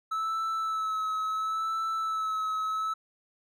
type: tone with vibrato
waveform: triangle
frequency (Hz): 1304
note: E6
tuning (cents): -19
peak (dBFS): -26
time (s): 0.11-2.94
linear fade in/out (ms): 10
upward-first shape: sine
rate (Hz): 0.72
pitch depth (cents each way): 25
effects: none